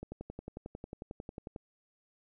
click train, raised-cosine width 2 ms, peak -28 dBFS, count 18, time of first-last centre 0.03-1.562 s, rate 11.1 Hz, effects none

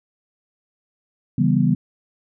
sine chord, C# half-diminished seventh, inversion none, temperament equal with one note detuned, 138.59 / 164.81 / 196 / 244 Hz, C#3 / E3 / G3 / B3, 0 / 0 / 0 / -21 cents, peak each -20 dBFS, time 1.38-1.75 s, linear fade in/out 5 ms, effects none

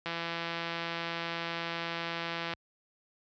click train, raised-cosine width 0.3 ms, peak -19 dBFS, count 417, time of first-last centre 0.06-2.536 s, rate 168 Hz, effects high-pass 60 Hz 12 dB/octave + resampled to 16000 Hz

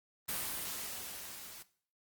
white noise with level ramp, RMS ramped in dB -36 to -50 dBFS, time 0.28-1.63 s, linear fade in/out 10 ms, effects noise-tail reverb RT60 0.5 s tail -17 dB re dry + Opus 32 kbps

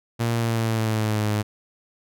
sawtooth tone with pitch glide, 116.54 to 105.64 Hz, A#2 to G#2, 0 to +30 cents, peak -17 dBFS, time 0.19-1.43 s, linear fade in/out 20 ms, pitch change -170 cents, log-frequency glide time 0.35-1.3 s, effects none

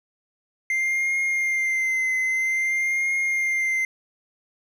triangle tone with vibrato, 2093 Hz, C7, in tune, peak -19 dBFS, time 0.7-3.85 s, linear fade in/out 2 ms, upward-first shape triangle, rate 0.51 Hz, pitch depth 38 cents each way, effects none

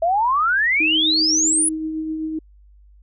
sine exponential sweep, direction up, 644 to 10320 Hz, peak -15 dBFS, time 0.02-1.69 s, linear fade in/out 5 ms
sine tone with tremolo, 315.1 Hz, D#4, 22 cents sharp, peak -21 dBFS, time 0.8-2.39 s, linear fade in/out 5 ms, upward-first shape triangle, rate 7.8 Hz, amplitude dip 35%
effects added 50 Hz sine -46 dBFS peak until 3.02 s

